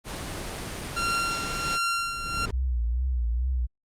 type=noise; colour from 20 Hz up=pink; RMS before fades=-34 dBFS; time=0.04-1.79 s; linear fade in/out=50 ms
type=tone with tremolo; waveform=sawtooth; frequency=1377 Hz; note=F6; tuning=25 cents flat; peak=-20 dBFS; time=0.96-2.46 s; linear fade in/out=10 ms; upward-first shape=sine; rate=1.4 Hz; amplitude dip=60%
type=noise with exponential growth; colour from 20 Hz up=brown; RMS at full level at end=-28 dBFS; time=1.63-2.51 s; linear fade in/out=5 ms; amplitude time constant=190 ms
type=tone with vibrato; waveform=sine; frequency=60.9 Hz; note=B1; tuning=24 cents flat; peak=-23 dBFS; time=2.52-3.67 s; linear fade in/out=20 ms; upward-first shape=triangle; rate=2.3 Hz; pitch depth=130 cents each way
effects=low-pass 10000 Hz 12 dB/octave + Opus 32 kbps